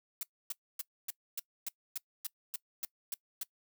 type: noise bursts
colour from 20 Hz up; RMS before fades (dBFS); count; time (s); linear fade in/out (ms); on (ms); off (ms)
blue; -37; 12; 0.21-3.432; 2; 21; 270
effects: noise-tail reverb RT60 0.1 s tail -22 dB re dry